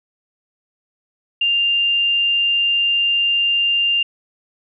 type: tone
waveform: sine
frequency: 2795 Hz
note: F7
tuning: 1 cent sharp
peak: -14 dBFS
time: 1.41-4.03 s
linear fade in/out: 5 ms
effects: none